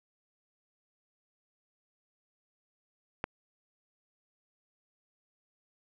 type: click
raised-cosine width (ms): 0.5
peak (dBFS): -16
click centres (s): 3.241
effects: none